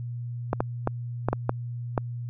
clicks, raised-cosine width 1 ms, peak -9 dBFS, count 7, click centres 0.531 / 0.605 / 0.874 / 1.286 / 1.33 / 1.494 / 1.978 s, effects added 120 Hz sine -31 dBFS peak until 2.29 s

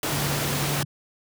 pink high-pass noise, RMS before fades -27 dBFS, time 0.03-0.83 s, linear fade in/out 2 ms, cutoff 100 Hz, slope 12 dB/octave
sine tone, 143.3 Hz, D3, 42 cents flat, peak -27 dBFS, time 0.11-0.85 s, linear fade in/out 10 ms
effects none

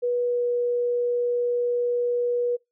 sine tone with pitch glide, 486.9 to 484.1 Hz, B4 to B4, -25 to -35 cents, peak -21 dBFS, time 0.02-2.57 s, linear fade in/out 20 ms, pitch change -10 cents, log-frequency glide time 0.23-0.45 s, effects noise-tail reverb RT60 0.2 s tail -25 dB re dry

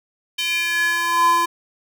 square tone with high-pass filter sweep, 340.7 Hz, F4, 43 cents flat, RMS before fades -19 dBFS, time 0.38-1.46 s, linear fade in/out 10 ms, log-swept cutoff 2900 to 800 Hz, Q 4.6, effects none

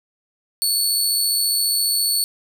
20% pulse tone with amplitude modulation, 4435 Hz, C#8, in tune, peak -10 dBFS, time 0.62-2.24 s, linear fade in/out 0 ms, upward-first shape sine, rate 94.7 Hz, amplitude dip 30%, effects none

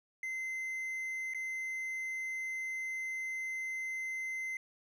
triangle tone with dropouts, 2066 Hz, C7, 22 cents flat, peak -34 dBFS, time 0.23-4.57 s, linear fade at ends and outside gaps 2 ms, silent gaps 1.337-1.346 s, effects none

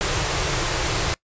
pink band-stop noise, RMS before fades -23 dBFS, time 0.01-1.14 s, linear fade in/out 0 ms, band 180 to 300 Hz, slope 96 dB/octave, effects noise-tail reverb RT60 0.1 s tail -23 dB re dry + resampled to 16000 Hz

